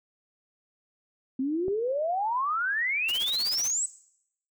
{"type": "exponential sweep", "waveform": "sine", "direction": "up", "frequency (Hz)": [255, 8130], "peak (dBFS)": -25, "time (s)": [1.39, 3.86], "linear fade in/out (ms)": 5}
{"type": "click", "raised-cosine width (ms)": 2, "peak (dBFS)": -24, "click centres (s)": 1.682}
{"type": "noise with tremolo", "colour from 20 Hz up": "white", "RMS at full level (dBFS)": -35, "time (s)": [3.08, 3.71], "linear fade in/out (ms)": 10, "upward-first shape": "triangle", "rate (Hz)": 16, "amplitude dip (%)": 100}
{"effects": ["noise-tail reverb RT60 0.7 s tail -17 dB re dry"]}